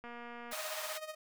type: click train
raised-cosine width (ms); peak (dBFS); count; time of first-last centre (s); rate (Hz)
0.5; -33; 117; 0.04-0.527; 238
type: high-pass noise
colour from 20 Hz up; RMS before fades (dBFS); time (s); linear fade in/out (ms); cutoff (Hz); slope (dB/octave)
pink; -42; 0.51-0.98; 10; 760; 24
type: tone with tremolo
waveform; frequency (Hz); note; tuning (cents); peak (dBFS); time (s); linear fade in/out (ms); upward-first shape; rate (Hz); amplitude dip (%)
sawtooth; 622.3; D#5; 0; -35; 0.52-1.15; 10; sine; 16; 75
effects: none